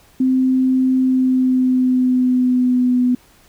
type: tone with pitch glide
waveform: sine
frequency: 259.3 to 248.7 Hz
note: C4 to B3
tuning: -15 to +12 cents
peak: -12 dBFS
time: 0.2-3.15 s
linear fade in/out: 5 ms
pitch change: -73 cents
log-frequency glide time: 0.99-3.04 s
effects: pink hiss -51 dBFS RMS until 3.48 s